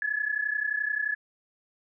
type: tone pair together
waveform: sine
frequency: 1689.5 / 1721 Hz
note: G#6 / A6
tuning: +29 / -39 cents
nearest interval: unison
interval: 32 cents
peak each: -29 / -29 dBFS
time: 0.02-1.15 s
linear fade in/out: 2 ms
effects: none